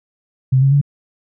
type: tone with pitch steps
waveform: sine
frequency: 130.81 / 136.44 / 142.32 Hz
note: C3 / C#3 / C#3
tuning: 0 / -27 / +46 cents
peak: -9 dBFS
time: 0.52-0.814 s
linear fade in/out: 10 ms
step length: 98 ms
effects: none